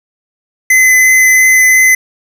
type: tone with vibrato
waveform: square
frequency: 2034 Hz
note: C7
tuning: 50 cents flat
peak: -5 dBFS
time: 0.7-1.95 s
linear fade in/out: 5 ms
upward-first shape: triangle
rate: 2.9 Hz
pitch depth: 9 cents each way
effects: none